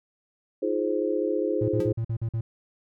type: chord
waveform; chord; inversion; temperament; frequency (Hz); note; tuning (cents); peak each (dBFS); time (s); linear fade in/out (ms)
sine; F minor seventh; third; just; 314.3 / 349.2 / 419.1 / 523.8; Eb4 / F4 / Ab4 / C5; +18 / 0 / +16 / +2; -29 / -29 / -28 / -29; 0.62-1.93; 10
type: tone bursts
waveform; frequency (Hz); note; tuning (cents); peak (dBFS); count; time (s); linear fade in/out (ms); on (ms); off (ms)
triangle; 113.5; A#2; -46; -23; 7; 1.61-2.41; 5; 74; 47
type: tone with exponential decay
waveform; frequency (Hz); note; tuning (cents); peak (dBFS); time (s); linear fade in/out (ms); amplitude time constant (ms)
square; 177.8; F3; +31; -31; 1.8-1.92; 2; 26
effects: none